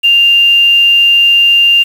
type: tone with quantisation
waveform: sine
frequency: 2794 Hz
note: F7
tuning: in tune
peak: -4 dBFS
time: 0.03-1.84 s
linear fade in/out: 20 ms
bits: 5
effects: none